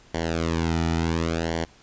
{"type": "tone with flanger", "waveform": "sawtooth", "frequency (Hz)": 82.5, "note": "E2", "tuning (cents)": 2, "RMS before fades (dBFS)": -25, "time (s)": [0.14, 1.65], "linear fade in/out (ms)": 5, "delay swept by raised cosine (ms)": [0.78, 1.88], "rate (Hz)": 0.7, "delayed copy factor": -0.9, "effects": ["pink hiss -54 dBFS RMS until 1.82 s", "resampled to 16000 Hz"]}